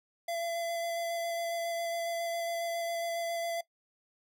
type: tone with vibrato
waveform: square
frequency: 677 Hz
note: E5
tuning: 46 cents sharp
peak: -33 dBFS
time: 0.28-3.61 s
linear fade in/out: 5 ms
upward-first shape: square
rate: 7.3 Hz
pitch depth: 9 cents each way
effects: noise-tail reverb RT60 0.1 s tail -19 dB re dry